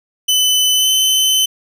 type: tone with pitch glide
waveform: sawtooth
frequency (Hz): 3016 to 3049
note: F#7 to G7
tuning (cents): +32 to -49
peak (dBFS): -8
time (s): 0.28-1.46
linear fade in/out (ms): 10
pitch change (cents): +19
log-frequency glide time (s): 0.75-0.88
effects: none